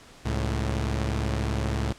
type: tone pair together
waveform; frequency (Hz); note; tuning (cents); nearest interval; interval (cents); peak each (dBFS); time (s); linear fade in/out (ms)
sawtooth; 68.53 / 109; C#2 / A2; -19 / -16; minor sixth; 803; -23 / -25; 0.25-1.93; 10
effects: pink hiss -50 dBFS RMS until 1.98 s + low-pass 8000 Hz 12 dB/octave